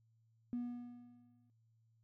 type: tone with exponential decay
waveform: triangle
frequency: 242.4 Hz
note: B3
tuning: 32 cents flat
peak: -32 dBFS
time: 0.53-1.5 s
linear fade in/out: 0 ms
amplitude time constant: 210 ms
effects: tanh soft clip ceiling -34 dBFS + added 113 Hz sine -70 dBFS peak until 2.03 s